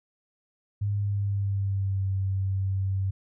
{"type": "tone with pitch glide", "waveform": "sine", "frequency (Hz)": [102, 96.28], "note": ["G#2", "G2"], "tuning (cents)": [-31, -31], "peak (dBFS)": -24, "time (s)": [0.81, 3.11], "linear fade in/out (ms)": 10, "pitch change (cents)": -100, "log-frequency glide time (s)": [0.93, 2.08], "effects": []}